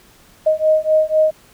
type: beating tone pair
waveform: sine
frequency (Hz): 622.3 / 626.3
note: D#5 / D#5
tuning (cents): 0 / +11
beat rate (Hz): 4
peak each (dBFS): -15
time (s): 0.46-1.31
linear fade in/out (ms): 10
effects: pink hiss -49 dBFS RMS until 1.53 s